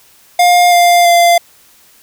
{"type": "tone with pitch steps", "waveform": "square", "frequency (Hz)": [708, 699.5, 691], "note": ["F5", "F5", "F5"], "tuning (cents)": [23, 3, -19], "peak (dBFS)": -6, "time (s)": [0.39, 1.38], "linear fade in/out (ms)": 5, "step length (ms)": 330, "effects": ["white hiss -46 dBFS RMS until 2.02 s"]}